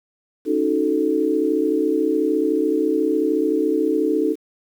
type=chord; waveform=sine; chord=D# half-diminished seventh; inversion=third; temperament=equal; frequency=277.2 / 311.1 / 370 / 440 Hz; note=C#4 / D#4 / F#4 / A4; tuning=0 / 0 / 0 / 0 cents; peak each=-25 / -20 / -25 / -21 dBFS; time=0.45-4.36 s; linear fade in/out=50 ms; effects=8-bit